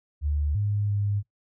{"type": "tone with pitch steps", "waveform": "sine", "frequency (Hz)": [73.5, 103.1, 102], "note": ["D2", "G#2", "G#2"], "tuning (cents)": [2, -12, -31], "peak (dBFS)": -23, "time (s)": [0.21, 1.23], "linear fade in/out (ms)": 50, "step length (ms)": 340, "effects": ["noise-tail reverb RT60 0.1 s tail -18 dB re dry"]}